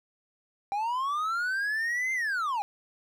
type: linear two-way sweep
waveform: triangle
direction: up then down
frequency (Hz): 784 to 2100 to 784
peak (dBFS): -25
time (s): 0.72-2.62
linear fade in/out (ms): 0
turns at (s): 2.13
effects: none